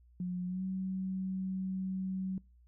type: tone with pitch glide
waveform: sine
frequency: 180.1 to 188.62 Hz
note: F#3 to F#3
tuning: -46 to +34 cents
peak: -33 dBFS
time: 0.2-2.38 s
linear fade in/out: 2 ms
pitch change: +80 cents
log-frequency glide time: 0.47-0.63 s
effects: noise-tail reverb RT60 0.3 s tail -26 dB re dry + added 60 Hz sine -59 dBFS peak until 2.67 s